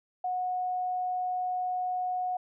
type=tone; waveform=sine; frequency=731 Hz; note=F#5; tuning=21 cents flat; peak=-28 dBFS; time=0.24-2.37 s; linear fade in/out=5 ms; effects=none